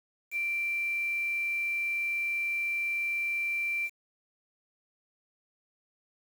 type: tone with quantisation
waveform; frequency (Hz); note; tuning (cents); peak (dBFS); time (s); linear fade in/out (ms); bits
sine; 2353; D7; +3; -28; 0.31-3.9; 50; 8
effects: none